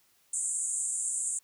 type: band-pass noise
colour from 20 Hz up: white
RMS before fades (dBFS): -32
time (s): 0.33-1.39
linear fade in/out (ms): 5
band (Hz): 7100 to 9300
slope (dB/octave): 96
effects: white hiss -67 dBFS RMS until 1.43 s